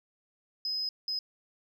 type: tone bursts at uneven times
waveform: sine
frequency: 5060 Hz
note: D#8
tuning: 28 cents sharp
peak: -29 dBFS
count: 2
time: 0.65-0.89 / 1.08-1.19 s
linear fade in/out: 2 ms
effects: tanh soft clip ceiling -25 dBFS